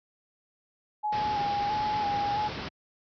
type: tone with vibrato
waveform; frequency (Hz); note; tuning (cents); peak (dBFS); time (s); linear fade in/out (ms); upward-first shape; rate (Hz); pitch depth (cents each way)
sine; 830.6; G#5; 0; -26; 1.03-2.49; 20; square; 1.5; 30
type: low-pass noise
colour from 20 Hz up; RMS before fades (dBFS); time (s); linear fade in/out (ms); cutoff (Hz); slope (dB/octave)
pink; -36; 1.12-2.69; 10; 5400; 96
effects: high-pass 80 Hz 12 dB/octave